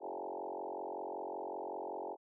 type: tone with frequency modulation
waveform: sine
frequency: 620 Hz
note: D#5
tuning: 6 cents flat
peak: -39 dBFS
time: 0-2.17 s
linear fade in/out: 50 ms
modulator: 45.3 Hz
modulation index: 6.2
effects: none